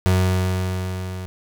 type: tone with level ramp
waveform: 35% pulse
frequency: 92.5 Hz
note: F#2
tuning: in tune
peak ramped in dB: -12 to -27 dBFS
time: 0.06-1.26 s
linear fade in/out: 0 ms
effects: none